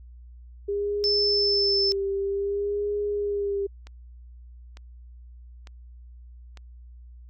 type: tone with vibrato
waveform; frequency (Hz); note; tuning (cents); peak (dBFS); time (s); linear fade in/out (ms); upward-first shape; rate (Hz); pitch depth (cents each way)
sine; 402.7; G4; +47; -24; 0.68-3.67; 10; sine; 0.54; 40
type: tone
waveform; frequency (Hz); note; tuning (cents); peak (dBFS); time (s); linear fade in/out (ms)
sine; 5274; E8; 0; -21; 1.04-1.92; 0
type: click train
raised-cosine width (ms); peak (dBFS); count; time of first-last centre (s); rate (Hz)
0.2; -28; 4; 3.87-6.573; 1.11
effects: added 60 Hz sine -43 dBFS peak until 7.29 s